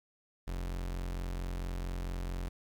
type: tone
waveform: 40% pulse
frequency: 44.45 Hz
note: F1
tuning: 31 cents sharp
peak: -34 dBFS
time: 0.47-2.49 s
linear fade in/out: 10 ms
effects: 11-bit